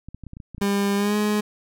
clicks, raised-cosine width 5 ms, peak -25 dBFS, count 10, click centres 0.086 / 0.146 / 0.237 / 0.267 / 0.334 / 0.369 / 0.402 / 0.547 / 0.581 / 0.616 s
30% pulse tone with pitch glide, 200.4 to 209.8 Hz, G3 to G#3, +38 to +18 cents, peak -17 dBFS, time 0.61-1.41 s, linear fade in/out 10 ms, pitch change +80 cents, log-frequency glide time 0.96-1.16 s
effects none

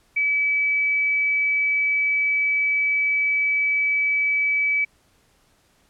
sine tone, 2293 Hz, D7, 42 cents flat, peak -18 dBFS, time 0.16-4.85 s, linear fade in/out 10 ms, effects pink hiss -61 dBFS RMS until 5.89 s + low-pass 12000 Hz 12 dB/octave

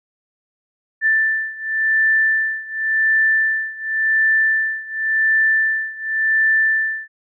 sine beating tone pair, 1768 / 1768.91 Hz, A6 / A6, +8 / +9 cents, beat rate 0.91 Hz, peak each -17 / -19 dBFS, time 1.01-7.08 s, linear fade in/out 50 ms, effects none

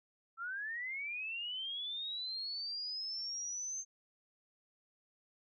sine linear sweep, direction up, 1318.5 to 6340 Hz, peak -38 dBFS, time 0.37-3.85 s, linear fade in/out 50 ms, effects none

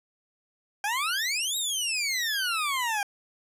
20% pulse exponential two-way sweep, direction up then down, 790 to 3850 to 790 Hz, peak -21 dBFS, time 0.84-3.03 s, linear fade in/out 2 ms, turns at 1.57 s, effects resampled to 32000 Hz

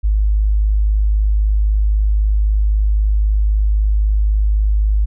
sine tone, 51.91 Hz, G#1, in tune, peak -11 dBFS, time 0.03-5.06 s, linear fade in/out 20 ms, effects none

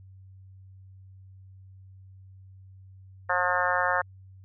harmonic tone, 179.5 Hz, F3, 48 cents sharp, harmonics 3 / 4 / 5 / 6 / 7 / 8 / 9 / 10, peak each -31 / -31 / -31 / -31 / -31 / -31 / -31 / -31 dBFS, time 3.29-4.02 s, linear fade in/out 10 ms, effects added 95 Hz sine -47 dBFS peak until 4.44 s

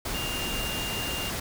sine tone in noise, 2804 Hz, F7, 6 cents sharp, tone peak -33 dBFS, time 0.14-1.3 s, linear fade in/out 5 ms, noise pink, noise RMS -32 dBFS, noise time 0.05-1.4 s, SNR -4 dB, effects none

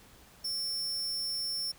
40% pulse tone, 5400 Hz, E8, 41 cents sharp, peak -31 dBFS, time 0.44-1.72 s, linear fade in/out 10 ms, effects pink hiss -57 dBFS RMS until 1.78 s

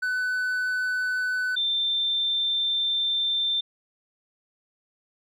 triangle / sine tone pair in turn, 1501 / 3570 Hz, F#6 / A7, +24 / +24 cents, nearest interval octave + minor third, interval 1500 cents, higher second, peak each -22 dBFS, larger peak neither, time 0.02-1.56 / 1.56-3.61 s, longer second, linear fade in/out 10 ms, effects none

